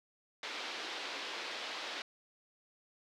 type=band-pass noise; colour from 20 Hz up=white; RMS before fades=-42 dBFS; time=0.43-2.02 s; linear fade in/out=2 ms; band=290 to 4300 Hz; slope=24 dB/octave; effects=none

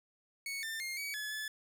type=tone with pitch steps; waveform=sawtooth; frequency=2218 / 1791 / 2126 / 2266 / 1709 / 1727 Hz; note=C#7 / A6 / C7 / C#7 / G#6 / A6; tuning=0 / +30 / +27 / +37 / +49 / -33 cents; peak=-34 dBFS; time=0.46-1.48 s; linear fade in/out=2 ms; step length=170 ms; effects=none

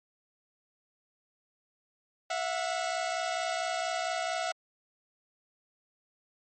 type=tone pair together; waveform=sawtooth; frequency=663 / 727.4 Hz; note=E5 / F#5; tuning=+10 / -30 cents; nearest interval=major second; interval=160 cents; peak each=-29 / -29 dBFS; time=2.3-4.52 s; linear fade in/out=5 ms; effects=MP3 32 kbps

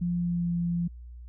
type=tone with pitch glide; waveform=sine; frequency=174.61 to 172.21 Hz; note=F3 to F3; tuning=0 to -24 cents; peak=-25 dBFS; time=0.01-0.88 s; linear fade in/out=10 ms; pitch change=-24 cents; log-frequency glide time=0.16-0.52 s; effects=added 60 Hz sine -41 dBFS peak until 1.28 s

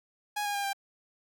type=tone with pitch steps; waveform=sawtooth; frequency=830 / 817.2 / 804.5 / 792.1 Hz; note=G#5 / G#5 / G5 / G5; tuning=-1 / -28 / +45 / +18 cents; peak=-26 dBFS; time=0.36-0.732 s; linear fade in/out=10 ms; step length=93 ms; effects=none

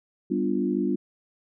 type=chord; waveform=sine; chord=G dominant seventh; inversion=none; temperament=equal; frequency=196 / 246.9 / 293.7 / 349.2 Hz; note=G3 / B3 / D4 / F4; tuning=0 / 0 / 0 / 0 cents; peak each=-28 dBFS; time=0.3-0.96 s; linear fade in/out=10 ms; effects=none

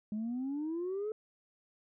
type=exponential sweep; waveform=sine; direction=up; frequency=207.7 to 440 Hz; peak=-32 dBFS; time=0.12-1.12 s; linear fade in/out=2 ms; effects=tanh soft clip ceiling -31 dBFS

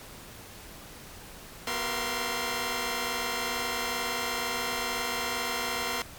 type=tone cluster; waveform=10% pulse; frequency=245.7 / 381.4 / 469.2 / 680 / 1052 Hz; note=B3 / G4 / A#4 / F5 / C6; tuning=-9 / -47 / +11 / -46 / +9 cents; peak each=-29 / -31 / -27 / -27 / -25 dBFS; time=1.67-6.02 s; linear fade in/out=2 ms; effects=pink hiss -46 dBFS RMS until 6.18 s + MP3 96 kbps

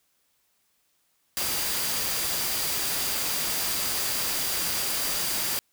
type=tone in noise; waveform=sine; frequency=4753 Hz; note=D8; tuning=20 cents sharp; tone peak=-36 dBFS; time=1.37-5.59 s; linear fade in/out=0 ms; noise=white; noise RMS=-28 dBFS; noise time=1.37-5.59 s; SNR=-11 dB; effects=white hiss -70 dBFS RMS until 5.72 s

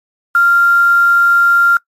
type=tone with quantisation; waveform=sine; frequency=1390 Hz; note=F6; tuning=9 cents flat; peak=-6 dBFS; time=0.35-1.77 s; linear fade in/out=2 ms; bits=5; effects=noise-tail reverb RT60 0.1 s tail -22 dB re dry + MP3 64 kbps

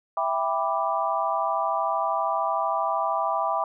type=chord; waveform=sine; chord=E minor seventh; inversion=none; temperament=equal with one note detuned; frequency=659.3 / 792.2 / 987.8 / 1174.7 Hz; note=E5 / G5 / B5 / D6; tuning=0 / +18 / 0 / 0 cents; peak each=-28 dBFS; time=0.17-3.64 s; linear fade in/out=2 ms; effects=none

